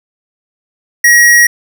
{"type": "tone", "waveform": "square", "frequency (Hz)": 1900, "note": "A#6", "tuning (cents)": 33, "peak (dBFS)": -4, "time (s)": [1.04, 1.47], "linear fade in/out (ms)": 5, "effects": []}